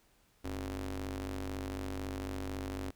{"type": "ring-modulated tone", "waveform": "sawtooth", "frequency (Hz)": 98, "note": "G2", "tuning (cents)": 0, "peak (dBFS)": -30, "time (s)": [0.44, 2.91], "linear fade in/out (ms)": 10, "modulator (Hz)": 174, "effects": ["pink hiss -69 dBFS RMS until 2.95 s"]}